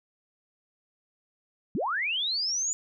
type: linear sweep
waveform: sine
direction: up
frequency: 145.6 to 7050 Hz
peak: -26 dBFS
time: 1.75-2.73 s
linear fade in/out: 0 ms
effects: none